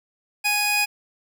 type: tone pair together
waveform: sawtooth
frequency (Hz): 830.6 / 2489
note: G#5 / D#7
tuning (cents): 0 / 0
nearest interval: octave + perfect fifth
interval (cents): 1900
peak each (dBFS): -22 / -17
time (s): 0.44-0.86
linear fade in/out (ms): 20
effects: none